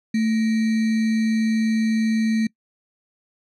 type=tone with sample-and-hold; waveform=sine; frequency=221.5 Hz; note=A3; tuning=12 cents sharp; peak=-17 dBFS; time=0.14-2.47 s; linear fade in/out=5 ms; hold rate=2100 Hz; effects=noise-tail reverb RT60 0.1 s tail -24 dB re dry + low-pass 6000 Hz 12 dB/octave